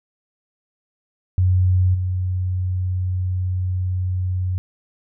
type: tone with level steps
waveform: sine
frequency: 91.8 Hz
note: F#2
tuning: 13 cents flat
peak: -13 / -19 dBFS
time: 1.38-4.58 s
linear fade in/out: 0 ms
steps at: 1.94 s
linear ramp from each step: 10 ms
effects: none